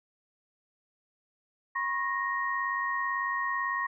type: tone cluster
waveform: sine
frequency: 989 / 1087 / 1870 Hz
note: B5 / C#6 / A#6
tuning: +2 / -34 / +5 cents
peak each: -38 / -31 / -31 dBFS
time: 1.75-3.87 s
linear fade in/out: 10 ms
effects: none